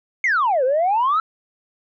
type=exponential two-way sweep; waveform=sine; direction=down then up; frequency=2217 to 493.9 to 1348 Hz; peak=-14 dBFS; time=0.24-1.2 s; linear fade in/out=2 ms; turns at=0.64 s; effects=tanh soft clip ceiling -12 dBFS